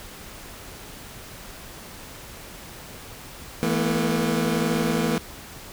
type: chord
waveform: 25% pulse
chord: E suspended fourth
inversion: none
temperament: equal with one note detuned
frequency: 164.81 / 220 / 241.2 Hz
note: E3 / A3 / B3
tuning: 0 / 0 / -41 cents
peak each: -22 dBFS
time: 3.63-5.18 s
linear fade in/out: 0 ms
effects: pink hiss -41 dBFS RMS until 5.72 s